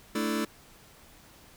sawtooth chord, A suspended fourth, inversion none, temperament just, 220 / 293.3 / 330 Hz, A3 / D4 / E4, 0 / -2 / +2 cents, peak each -26 / -29 / -28 dBFS, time 0.15-0.45 s, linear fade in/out 5 ms, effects pink hiss -55 dBFS RMS until 1.56 s

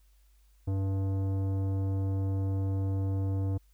sine tone with tanh clipping, 96.8 Hz, G2, 21 cents flat, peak -29 dBFS, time 0.67-3.58 s, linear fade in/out 10 ms, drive 14 dB, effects added 50 Hz sine -59 dBFS peak until 3.73 s + white hiss -72 dBFS RMS until 3.73 s

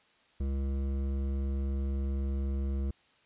sine tone with hard clipping, 68.1 Hz, C#2, 30 cents flat, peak -31 dBFS, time 0.4-2.91 s, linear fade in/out 5 ms, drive 12 dB, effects white hiss -65 dBFS RMS until 3.25 s + resampled to 8000 Hz

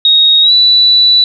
sine tone with pitch glide, 3755 to 3960 Hz, A#7 to B7, +12 to +4 cents, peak -4 dBFS, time 0.05-1.24 s, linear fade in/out 2 ms, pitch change +92 cents, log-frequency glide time 0.42-0.52 s, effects none

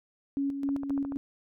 sine tone with tremolo, 278.1 Hz, C#4, 6 cents sharp, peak -26 dBFS, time 0.37-1.17 s, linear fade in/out 0 ms, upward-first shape square, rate 3.8 Hz, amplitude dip 50%
click train, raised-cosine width 1 ms, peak -27 dBFS, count 7, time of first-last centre 0.69-1.122 s, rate 13.9 Hz
effects none

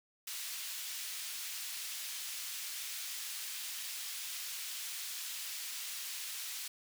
pink high-pass noise, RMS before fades -42 dBFS, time 0.27-6.68 s, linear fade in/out 5 ms, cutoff 2900 Hz, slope 12 dB/octave, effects none

